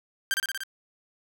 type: tone with echo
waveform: sawtooth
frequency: 1578 Hz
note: G6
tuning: 11 cents sharp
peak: -19 dBFS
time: 0.31-0.34 s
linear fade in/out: 0 ms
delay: 59 ms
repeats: 5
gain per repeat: -2 dB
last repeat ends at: 0.635 s
effects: none